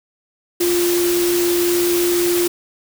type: tone in noise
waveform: sine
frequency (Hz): 349.3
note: F4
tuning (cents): 0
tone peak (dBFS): -15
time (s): 0.6-2.48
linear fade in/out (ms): 10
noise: white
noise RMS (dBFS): -23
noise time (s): 0.6-2.48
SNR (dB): +5
effects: none